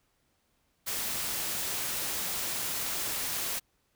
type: noise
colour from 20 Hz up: white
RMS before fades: -33 dBFS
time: 0.86-3.6 s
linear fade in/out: 20 ms
effects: pink hiss -73 dBFS RMS until 3.95 s